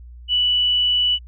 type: tone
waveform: sine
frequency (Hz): 2960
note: F#7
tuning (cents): 0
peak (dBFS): -15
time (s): 0.28-1.19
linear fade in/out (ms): 50
effects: added 60 Hz sine -37 dBFS peak until 1.27 s